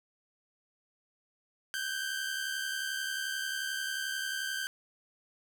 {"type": "tone pair together", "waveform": "sawtooth", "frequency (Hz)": [1528.7, 1600], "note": ["G6", "G6"], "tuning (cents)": [-44, 35], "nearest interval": "minor second", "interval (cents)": 79, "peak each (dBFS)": [-32, -33], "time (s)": [1.74, 4.67], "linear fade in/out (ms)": 0, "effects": []}